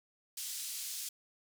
white band-pass noise, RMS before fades -41 dBFS, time 0.37-1.09 s, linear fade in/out 5 ms, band 3900 to 11000 Hz, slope 12 dB/octave, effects none

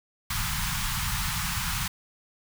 pink band-stop noise, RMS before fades -29 dBFS, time 0.3-1.88 s, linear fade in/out 5 ms, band 190 to 870 Hz, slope 48 dB/octave, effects none

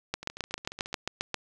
two click trains, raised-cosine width 0.2 ms, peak -23 / -12 dBFS, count 11 / 10, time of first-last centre 0.23-0.929 / 0.14-1.343 s, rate 14.3 / 7.48 Hz, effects none

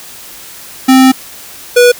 square tone pair in turn, 261.6 / 487.7 Hz, C4 / B4, 0 / -22 cents, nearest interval major seventh, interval 1078 cents, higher second, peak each -3 dBFS, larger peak neither, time 0.88-1.12 / 1.76-1.92 s, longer first, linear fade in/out 10 ms, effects white hiss -31 dBFS RMS until 1.99 s

